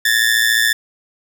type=ring-modulated tone; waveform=sawtooth; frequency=1761 Hz; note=A6; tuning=1 cent sharp; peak=-6 dBFS; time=0.05-0.73 s; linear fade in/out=5 ms; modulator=57.1 Hz; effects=none